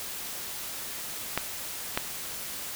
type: clicks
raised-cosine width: 0.3 ms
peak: -9 dBFS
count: 2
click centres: 1.376 / 1.975 s
effects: white hiss -37 dBFS RMS until 2.75 s